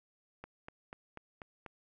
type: click train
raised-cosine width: 0.5 ms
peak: -30 dBFS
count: 6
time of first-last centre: 0.44-1.662 s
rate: 4.09 Hz
effects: none